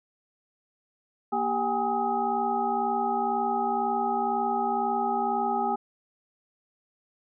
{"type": "tone cluster", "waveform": "sine", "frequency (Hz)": [236.4, 394.2, 759, 821, 1264], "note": ["A#3", "G4", "F#5", "G#5", "D#6"], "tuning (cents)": [24, 10, 44, -20, 27], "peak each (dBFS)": [-33, -32, -33, -26, -34], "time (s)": [1.32, 5.76], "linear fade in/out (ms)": 10, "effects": []}